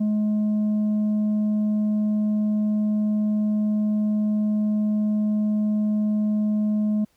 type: tone with tanh clipping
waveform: sine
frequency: 211.5 Hz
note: G#3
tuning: 32 cents sharp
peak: -20 dBFS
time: 0-7.05 s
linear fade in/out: 10 ms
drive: 3 dB
effects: pink hiss -65 dBFS RMS until 7.16 s